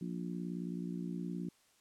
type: harmonic tone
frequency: 59 Hz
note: A#1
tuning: 22 cents sharp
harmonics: 3 / 4 / 5 / 6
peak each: -39 / -44 / -45 / -49 dBFS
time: 0.01-1.49 s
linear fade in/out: 5 ms
effects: white hiss -69 dBFS RMS until 1.8 s + low-pass 10000 Hz 12 dB/octave